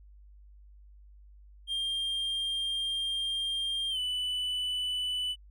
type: tone with pitch glide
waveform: triangle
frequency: 3199 to 2985 Hz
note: G7 to F#7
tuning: +34 to +15 cents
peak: -28 dBFS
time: 1.67-5.36 s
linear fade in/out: 50 ms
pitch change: -119 cents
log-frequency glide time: 3.9-3.99 s
effects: added 50 Hz sine -51 dBFS peak until 5.5 s